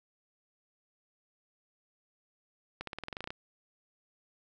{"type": "accelerating click train", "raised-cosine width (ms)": 0.3, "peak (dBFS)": -22, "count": 12, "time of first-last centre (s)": [2.81, 3.305], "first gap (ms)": 63, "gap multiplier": 0.93, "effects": []}